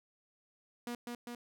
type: tone with echo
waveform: sawtooth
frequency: 240 Hz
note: B3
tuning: 49 cents flat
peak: -34 dBFS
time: 0.87-0.95 s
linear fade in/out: 2 ms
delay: 200 ms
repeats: 2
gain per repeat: -2 dB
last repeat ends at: 1.35 s
effects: none